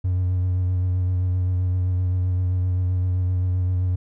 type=tone with vibrato; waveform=triangle; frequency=91.3 Hz; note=F#2; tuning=23 cents flat; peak=-16 dBFS; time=0.04-3.96 s; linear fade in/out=10 ms; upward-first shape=triangle; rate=7.7 Hz; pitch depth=29 cents each way; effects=tanh soft clip ceiling -13 dBFS